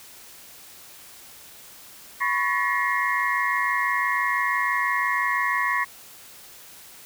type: tone cluster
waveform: sine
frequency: 998 / 1104 / 1743 / 1903 / 2132 Hz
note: B5 / C#6 / A6 / A#6 / C7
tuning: +18 / -7 / -17 / +35 / +32 cents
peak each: -29 / -26 / -31 / -25 / -29 dBFS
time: 2.2-5.85 s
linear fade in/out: 20 ms
effects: white hiss -46 dBFS RMS until 7.05 s